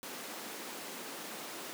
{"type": "high-pass noise", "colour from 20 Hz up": "pink", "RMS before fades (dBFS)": -44, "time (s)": [0.03, 1.73], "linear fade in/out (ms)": 0, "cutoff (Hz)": 220, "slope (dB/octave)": 24, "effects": []}